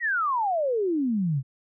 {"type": "exponential sweep", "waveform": "sine", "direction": "down", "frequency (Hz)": [1975.5, 125.9], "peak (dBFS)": -22, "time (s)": [0, 1.43], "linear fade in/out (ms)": 50, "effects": []}